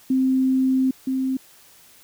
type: tone pair in turn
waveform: sine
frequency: 261.6 / 262.6 Hz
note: C4 / C4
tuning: 0 / +6 cents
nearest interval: unison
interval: 6 cents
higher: second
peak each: -16 / -20 dBFS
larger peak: first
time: 0.1-0.91 / 1.07-1.37 s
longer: first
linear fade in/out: 5 ms
effects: white hiss -51 dBFS RMS until 2.03 s